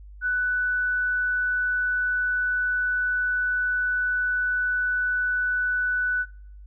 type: tone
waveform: sine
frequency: 1489 Hz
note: F#6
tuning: 11 cents sharp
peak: -21 dBFS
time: 0.21-6.26 s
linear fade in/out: 50 ms
effects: noise-tail reverb RT60 0.6 s tail -22 dB re dry + added 50 Hz sine -41 dBFS peak until 6.66 s